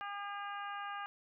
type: harmonic tone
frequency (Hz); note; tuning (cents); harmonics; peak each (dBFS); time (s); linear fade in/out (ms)
404.5; G#4; -46; 2 / 3 / 4 / 5 / 6 / 7; -44 / -43 / -46 / -56 / -56 / -53; 0.01-1.06; 0
effects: none